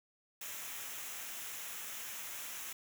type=noise with comb filter; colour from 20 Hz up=white; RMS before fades=-44 dBFS; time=0.41-2.73 s; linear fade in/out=5 ms; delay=0.22 ms; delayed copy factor=-0.55; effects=none